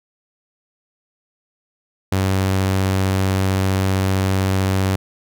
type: tone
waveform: sawtooth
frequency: 95.5 Hz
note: G2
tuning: 45 cents flat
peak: -12 dBFS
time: 2.12-4.96 s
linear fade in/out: 5 ms
effects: none